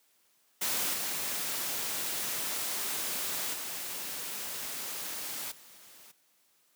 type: noise with level steps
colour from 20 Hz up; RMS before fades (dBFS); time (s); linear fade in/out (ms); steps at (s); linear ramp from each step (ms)
white; -31 / -34 / -38 / -54; 0.61-6.12; 10; 0.93 / 3.53 / 5.51; 10
effects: white hiss -69 dBFS RMS until 6.75 s + high-pass 150 Hz 12 dB/octave